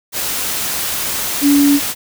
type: tone in noise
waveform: sine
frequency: 285.1 Hz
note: C#4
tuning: 49 cents sharp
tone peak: -8 dBFS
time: 1.41-1.8 s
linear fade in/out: 50 ms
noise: white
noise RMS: -20 dBFS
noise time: 0.12-1.95 s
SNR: +9 dB
effects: none